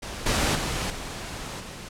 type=noise with level steps; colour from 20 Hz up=pink; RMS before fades=-35 / -23 / -28 / -35 / -39 dBFS; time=0.02-1.89 s; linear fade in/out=10 ms; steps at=0.26 / 0.55 / 0.9 / 1.6 s; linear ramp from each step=2 ms; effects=low-pass 9000 Hz 12 dB/octave